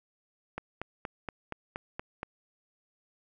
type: click train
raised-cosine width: 0.5 ms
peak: -20 dBFS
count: 8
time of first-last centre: 0.58-2.231 s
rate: 4.24 Hz
effects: none